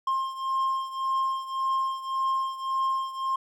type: beating tone pair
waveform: triangle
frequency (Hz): 1062 / 1063.8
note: C6 / C6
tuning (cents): +25 / +28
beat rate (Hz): 1.8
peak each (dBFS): -25 / -29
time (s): 0.07-3.36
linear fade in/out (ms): 5
effects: none